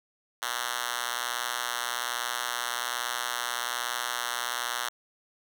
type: tone with high-pass filter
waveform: 5% pulse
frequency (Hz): 121.2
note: B2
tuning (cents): -32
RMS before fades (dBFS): -32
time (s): 0.42-4.89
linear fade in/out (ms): 5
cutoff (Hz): 1400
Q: 0.75
effects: none